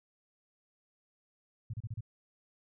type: tone bursts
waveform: sine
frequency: 111.1 Hz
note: A2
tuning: 17 cents sharp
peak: -35 dBFS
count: 5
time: 1.7-2.008 s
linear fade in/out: 5 ms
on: 36 ms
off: 32 ms
effects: none